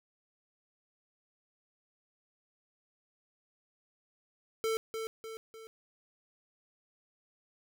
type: tone with echo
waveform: square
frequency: 445.7 Hz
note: A4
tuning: 22 cents sharp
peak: -30 dBFS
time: 4.64-4.77 s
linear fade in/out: 0 ms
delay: 300 ms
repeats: 3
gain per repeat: -6 dB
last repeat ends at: 5.67 s
effects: none